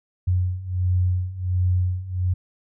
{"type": "beating tone pair", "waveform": "sine", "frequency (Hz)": [90, 91.4], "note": ["F#2", "F#2"], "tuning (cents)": [-47, -21], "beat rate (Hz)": 1.4, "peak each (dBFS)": [-24, -21], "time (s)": [0.27, 2.34], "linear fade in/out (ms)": 10, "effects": []}